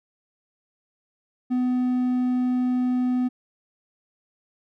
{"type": "tone", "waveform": "triangle", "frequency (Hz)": 250.7, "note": "B3", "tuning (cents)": 26, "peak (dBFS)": -18, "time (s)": [1.5, 3.29], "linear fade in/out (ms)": 20, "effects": []}